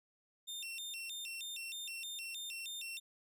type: tone with vibrato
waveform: sawtooth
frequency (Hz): 3136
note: G7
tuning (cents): 0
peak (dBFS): -39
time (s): 0.47-3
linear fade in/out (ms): 20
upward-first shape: square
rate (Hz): 3.2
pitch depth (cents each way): 250
effects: none